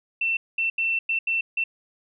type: tone bursts at uneven times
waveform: sine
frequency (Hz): 2688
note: E7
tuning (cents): +33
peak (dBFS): -21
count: 6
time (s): 0.21-0.37 / 0.58-0.7 / 0.78-0.99 / 1.09-1.19 / 1.27-1.41 / 1.57-1.64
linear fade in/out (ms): 5
effects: none